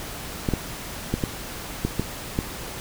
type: clicks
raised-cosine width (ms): 3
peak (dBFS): -9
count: 7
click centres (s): 0.488 / 0.537 / 1.14 / 1.238 / 1.85 / 1.996 / 2.389
effects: pink hiss -35 dBFS RMS until 2.8 s